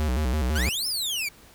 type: tone with vibrato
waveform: square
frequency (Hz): 69.3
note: C#2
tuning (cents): 0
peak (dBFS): -23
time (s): 0-0.69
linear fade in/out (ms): 0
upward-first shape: square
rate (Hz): 6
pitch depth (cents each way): 180
type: exponential two-way sweep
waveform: sawtooth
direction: up then down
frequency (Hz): 1386 to 5390 to 2238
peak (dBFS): -23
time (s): 0.55-1.29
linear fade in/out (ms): 10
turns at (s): 0.87
effects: pink hiss -52 dBFS RMS until 1.54 s